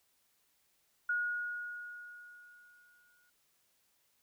sine tone with exponential decay, 1445 Hz, F#6, 41 cents flat, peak -29 dBFS, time 1.09-3.3 s, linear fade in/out 5 ms, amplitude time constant 480 ms, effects white hiss -74 dBFS RMS until 4.22 s

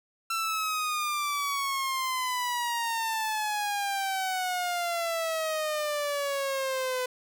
sawtooth exponential sweep, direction down, 1347 to 502 Hz, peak -24 dBFS, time 0.3-7.06 s, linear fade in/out 5 ms, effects none

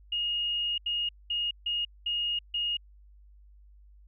sine tone bursts at uneven times, 2860 Hz, F7, 41 cents sharp, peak -27 dBFS, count 6, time 0.12-0.78 / 0.86-1.09 / 1.3-1.51 / 1.66-1.85 / 2.06-2.39 / 2.54-2.77 s, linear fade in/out 5 ms, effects added 50 Hz sine -52 dBFS peak until 4.07 s

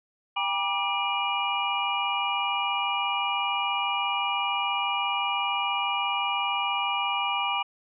sine tone cluster, 798 / 963 / 1180 / 2394 / 2900 Hz, G5 / B5 / D6 / D7 / F#7, +31 / -44 / +8 / +33 / -35 cents, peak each -31 dBFS, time 0.36-7.63 s, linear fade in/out 10 ms, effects none

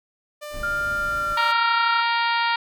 sawtooth tone, 595 Hz, D5, 22 cents sharp, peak -29 dBFS, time 0.41-1.53 s, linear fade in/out 20 ms
brown noise, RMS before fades -37 dBFS, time 0.5-1.38 s, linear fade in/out 50 ms
sine tone with pitch glide, 1400 to 1366.4 Hz, F6 to F6, +4 to -38 cents, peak -22 dBFS, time 0.63-2.02 s, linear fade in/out 5 ms, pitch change -42 cents, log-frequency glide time 0.94-1.45 s
harmonic tone, 466.2 Hz, A#4, in tune, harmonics 2 / 3 / 4 / 5 / 6 / 7 / 8 / 9 / 10, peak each -22 / -26 / -28 / -30 / -32 / -33 / -34 / -35 / -36 dBFS, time 1.37-2.56 s, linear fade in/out 5 ms
effects none

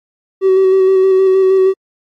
triangle tone with vibrato, 380 Hz, F#4, 46 cents sharp, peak -4 dBFS, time 0.41-1.74 s, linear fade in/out 50 ms, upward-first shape square, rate 6.4 Hz, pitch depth 16 cents each way, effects tanh soft clip ceiling -2 dBFS + AAC 48 kbps

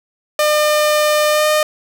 sawtooth tone with pitch glide, 603 to 610 Hz, D5 to D#5, +46 to -34 cents, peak -8 dBFS, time 0.39-1.63 s, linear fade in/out 2 ms, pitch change +20 cents, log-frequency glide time 1.29-1.48 s, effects none

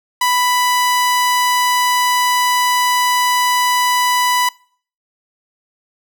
sawtooth tone, 990 Hz, B5, 4 cents sharp, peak -9 dBFS, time 0.21-4.49 s, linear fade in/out 5 ms, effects noise-tail reverb RT60 0.5 s tail -24 dB re dry

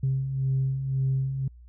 sine beating tone pair, 132 / 133.9 Hz, C3 / C3, +16 / +40 cents, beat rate 1.9 Hz, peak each -31 / -23 dBFS, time 0.03-1.48 s, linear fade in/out 5 ms, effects tanh soft clip ceiling -18 dBFS + added 60 Hz sine -46 dBFS peak until 1.68 s

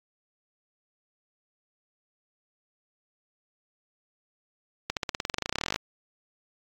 accelerating click train, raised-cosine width 0.2 ms, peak -10 dBFS, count 24, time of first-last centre 4.9-5.76 s, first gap 68 ms, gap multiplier 0.94, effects AAC 64 kbps

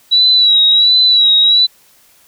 sine tone with vibrato, 3903 Hz, B7, 21 cents flat, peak -6 dBFS, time 0.11-1.67 s, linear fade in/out 20 ms, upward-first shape sine, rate 1.4 Hz, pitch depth 51 cents each way, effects white hiss -49 dBFS RMS until 2.27 s

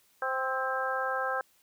harmonic tone with a mistuned harmonic, 261.6 Hz, C4, in tune, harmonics 2 / 3 / 4 / 5 / 6, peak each -34 / -35 / -37 / -34 / -34 dBFS, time 0.22-1.41 s, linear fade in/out 2 ms, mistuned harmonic 6, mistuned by +25 cents, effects white hiss -66 dBFS RMS until 1.62 s

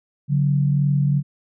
sine tone pair together, 142.5 / 185.1 Hz, C#3 / F#3, +48 / +1 cents, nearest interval perfect fourth, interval 453 cents, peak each -16 / -24 dBFS, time 0.28-1.23 s, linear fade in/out 50 ms, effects none

